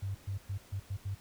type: tone bursts at uneven times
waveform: sine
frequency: 98 Hz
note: G2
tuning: in tune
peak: -33 dBFS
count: 6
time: 0.02-0.15 / 0.27-0.38 / 0.49-0.58 / 0.72-0.8 / 0.9-0.97 / 1.05-1.15 s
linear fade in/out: 10 ms
effects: pink hiss -58 dBFS RMS until 1.2 s